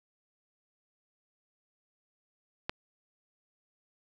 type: click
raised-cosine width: 0.3 ms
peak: -15 dBFS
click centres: 2.695 s
effects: none